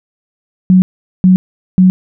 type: tone bursts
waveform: sine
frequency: 185 Hz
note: F#3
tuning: in tune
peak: -3 dBFS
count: 3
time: 0.7-1.9 s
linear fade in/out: 0 ms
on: 120 ms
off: 420 ms
effects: none